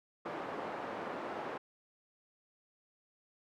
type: band-pass noise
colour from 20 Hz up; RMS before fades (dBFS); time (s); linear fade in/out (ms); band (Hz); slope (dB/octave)
pink; -41; 0.25-1.58; 10; 380 to 1200; 12
effects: none